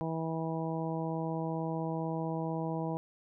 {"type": "harmonic tone", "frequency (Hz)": 162.2, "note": "E3", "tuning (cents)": -28, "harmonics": [1, 2, 3, 4, 5, 6], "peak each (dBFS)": [-35, -38, -40, -41, -42, -43], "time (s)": [0.01, 2.97], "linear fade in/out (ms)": 0, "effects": []}